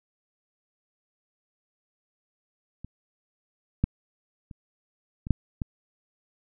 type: clicks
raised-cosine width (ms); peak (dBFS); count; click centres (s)
5; -26 / -9 / -29 / -22 / -7 / -17; 6; 2.846 / 3.84 / 4.512 / 5.269 / 5.307 / 5.618
effects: none